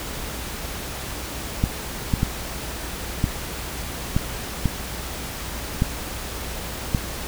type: clicks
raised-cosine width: 5 ms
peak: -6 dBFS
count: 8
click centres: 1.639 / 2.138 / 2.231 / 3.241 / 4.165 / 4.657 / 5.821 / 6.948 s
effects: added 60 Hz sine -36 dBFS peak until 7.27 s + pink hiss -32 dBFS RMS until 7.27 s